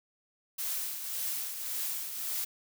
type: noise with tremolo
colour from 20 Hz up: blue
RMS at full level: -33 dBFS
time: 0.58-2.45 s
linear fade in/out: 10 ms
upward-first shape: triangle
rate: 1.8 Hz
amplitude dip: 55%
effects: none